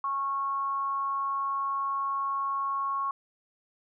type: tone with frequency modulation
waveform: sine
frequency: 1100 Hz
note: C#6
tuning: 14 cents flat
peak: -27 dBFS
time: 0.04-3.11 s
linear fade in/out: 2 ms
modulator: 270 Hz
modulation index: 0.25
effects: none